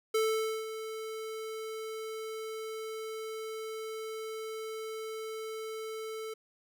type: tone with ADSR envelope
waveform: square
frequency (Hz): 440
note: A4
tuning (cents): 0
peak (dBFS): -26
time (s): 0.14-6.34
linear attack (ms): 8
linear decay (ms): 500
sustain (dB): -12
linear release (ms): 8
effects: none